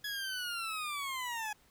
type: linear sweep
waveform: 20% pulse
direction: down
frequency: 1687 to 830.6 Hz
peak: -31 dBFS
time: 0.04-1.53 s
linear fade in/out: 5 ms
effects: pink hiss -66 dBFS RMS until 1.7 s